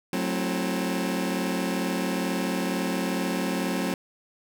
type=chord; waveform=sawtooth; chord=F# half-diminished seventh; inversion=none; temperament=just; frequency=185 / 222 / 266.4 / 333 Hz; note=F#3 / A3 / C4 / E4; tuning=0 / +16 / +31 / +18 cents; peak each=-25 / -28 / -26 / -30 dBFS; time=0.13-3.94 s; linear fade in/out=2 ms; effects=none